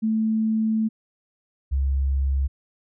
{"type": "tone pair in turn", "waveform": "sine", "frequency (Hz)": [220, 68.03], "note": ["A3", "C#2"], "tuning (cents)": [0, -32], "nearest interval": "octave + minor sixth", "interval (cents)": 2032, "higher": "first", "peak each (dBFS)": -19, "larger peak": "neither", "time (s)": [[0.02, 0.89], [1.71, 2.48]], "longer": "first", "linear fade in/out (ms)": 20, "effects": []}